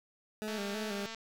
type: tone with vibrato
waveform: 20% pulse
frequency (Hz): 207.7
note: G#3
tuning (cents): 0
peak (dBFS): -31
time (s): 0.42-1.06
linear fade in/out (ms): 0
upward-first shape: square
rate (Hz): 3.1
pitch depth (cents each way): 54
type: click train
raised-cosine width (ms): 0.2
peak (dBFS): -26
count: 151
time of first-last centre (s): 0.48-1.147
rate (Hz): 225
effects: none